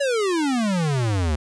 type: exponential sweep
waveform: square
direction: down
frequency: 581 to 72 Hz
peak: -20 dBFS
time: 0-1.36 s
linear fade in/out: 10 ms
effects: resampled to 22050 Hz